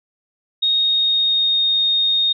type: tone with pitch glide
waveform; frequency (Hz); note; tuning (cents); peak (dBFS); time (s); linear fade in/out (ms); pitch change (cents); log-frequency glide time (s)
sine; 3729 to 3701; A#7 to A#7; 0 to -13; -14; 0.62-2.33; 10; -13; 0.73-1.62
effects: none